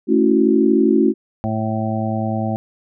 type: chord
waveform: sine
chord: F# minor seventh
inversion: first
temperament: equal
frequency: 220 / 277.2 / 329.6 / 370 Hz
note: A3 / C#4 / E4 / F#4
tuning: 0 / 0 / 0 / 0 cents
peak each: -17 dBFS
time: 0.07-1.14 s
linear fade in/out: 50 ms
type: harmonic tone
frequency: 110 Hz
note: A2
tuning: in tune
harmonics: 1 / 2 / 3 / 5 / 6 / 7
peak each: -23 / -22 / -30 / -30 / -28 / -27 dBFS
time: 1.44-2.56 s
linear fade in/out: 0 ms
effects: none